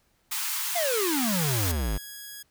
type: high-pass noise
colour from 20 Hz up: white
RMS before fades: -30 dBFS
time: 0.31-1.72 s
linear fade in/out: 10 ms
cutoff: 840 Hz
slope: 96 dB/octave
type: exponential sweep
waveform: square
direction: down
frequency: 728 to 46.25 Hz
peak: -26 dBFS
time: 0.75-1.98 s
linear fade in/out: 10 ms
type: tone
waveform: 5% pulse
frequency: 1661.2 Hz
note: G#6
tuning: in tune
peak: -28 dBFS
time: 1.22-2.43 s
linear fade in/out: 10 ms
effects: pink hiss -68 dBFS RMS until 2.5 s